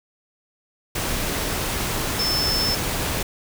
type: tone in noise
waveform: sine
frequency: 5280 Hz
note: E8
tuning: 2 cents sharp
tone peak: -21 dBFS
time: 2.19-2.75 s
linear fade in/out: 5 ms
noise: pink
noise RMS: -25 dBFS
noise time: 0.95-3.23 s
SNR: +1 dB
effects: none